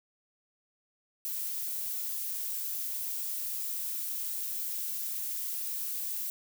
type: noise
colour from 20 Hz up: violet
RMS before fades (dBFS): -35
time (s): 1.25-6.3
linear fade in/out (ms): 0
effects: none